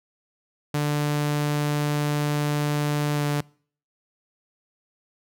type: tone with pitch glide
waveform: sawtooth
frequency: 147.5 to 146.14 Hz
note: D3 to D3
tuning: +8 to -8 cents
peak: -18 dBFS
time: 0.74-3.41 s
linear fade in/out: 5 ms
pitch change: -16 cents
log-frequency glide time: 3.14-3.23 s
effects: noise-tail reverb RT60 0.5 s tail -25 dB re dry